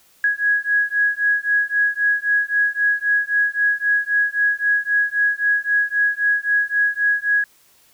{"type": "beating tone pair", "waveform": "sine", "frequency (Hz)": [1661.2, 1665], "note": ["G#6", "G#6"], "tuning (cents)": [0, 4], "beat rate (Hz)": 3.8, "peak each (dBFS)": -19, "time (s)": [0.24, 7.44], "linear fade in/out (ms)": 2, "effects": ["white hiss -55 dBFS RMS until 7.93 s"]}